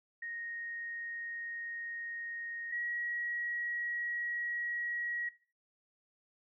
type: tone pair in turn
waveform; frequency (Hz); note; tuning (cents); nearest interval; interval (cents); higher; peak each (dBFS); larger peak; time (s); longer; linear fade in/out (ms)
sine; 1864.7 / 1907.2; A#6 / A#6; 0 / +39; unison; 39; second; -39 / -34; second; 0.22-2.72 / 2.72-5.29; second; 5
effects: noise-tail reverb RT60 0.4 s tail -18 dB re dry